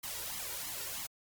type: noise with flanger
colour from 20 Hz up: white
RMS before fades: -40 dBFS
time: 0.03-1.07 s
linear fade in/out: 10 ms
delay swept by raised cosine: 0.96 to 2.16 ms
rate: 3.1 Hz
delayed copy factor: +0.7
effects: MP3 96 kbps